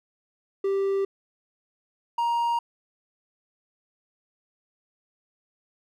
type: tone pair in turn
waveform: triangle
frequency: 392 / 939.9 Hz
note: G4 / A#5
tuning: 0 / +14 cents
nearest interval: octave + minor third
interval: 1514 cents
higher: second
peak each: -20 dBFS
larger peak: neither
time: 0.64-1.05 / 2.18-2.59 s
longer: neither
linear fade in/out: 5 ms
effects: none